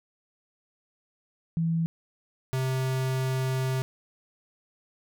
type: tone pair in turn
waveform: sine / square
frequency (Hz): 164.9 / 130.88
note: E3 / C3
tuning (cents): +1 / +1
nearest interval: major third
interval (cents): 400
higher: first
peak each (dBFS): -23 / -26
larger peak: first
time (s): 1.57-1.86 / 2.53-3.82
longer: second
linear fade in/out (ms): 0
effects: none